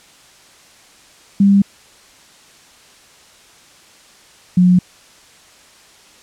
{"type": "tone pair in turn", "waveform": "sine", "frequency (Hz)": [198.7, 180.34], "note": ["G3", "F#3"], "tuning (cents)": [24, -44], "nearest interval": "major second", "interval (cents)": 168, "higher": "first", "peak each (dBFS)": -7, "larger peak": "neither", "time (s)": [[1.4, 1.62], [4.57, 4.79]], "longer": "neither", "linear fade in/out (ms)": 5, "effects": ["white hiss -46 dBFS RMS until 6.22 s", "low-pass 8000 Hz 12 dB/octave"]}